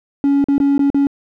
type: tone with dropouts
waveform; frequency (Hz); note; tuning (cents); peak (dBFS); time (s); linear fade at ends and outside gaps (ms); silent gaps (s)
triangle; 280.4; C#4; +20; -8; 0.24-1.07; 1; 0.442-0.485 / 0.581-0.601 / 0.78-0.793 / 0.902-0.945
effects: tanh soft clip ceiling -5 dBFS